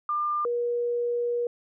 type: tone pair in turn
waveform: sine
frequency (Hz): 1198 / 479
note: D6 / A#4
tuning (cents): +34 / +47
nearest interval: octave + major third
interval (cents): 1587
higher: first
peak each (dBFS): -24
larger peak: neither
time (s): 0.09-0.45 / 0.45-1.47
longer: second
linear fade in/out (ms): 2
effects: none